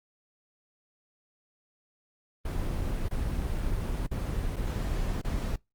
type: noise with dropouts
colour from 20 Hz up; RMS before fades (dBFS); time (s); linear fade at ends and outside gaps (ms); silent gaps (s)
brown; -30; 2.45-5.56; 5; 3.086-3.11 / 4.067-4.112 / 4.561-4.565 / 5.215-5.246
effects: noise-tail reverb RT60 0.2 s tail -25 dB re dry + Opus 24 kbps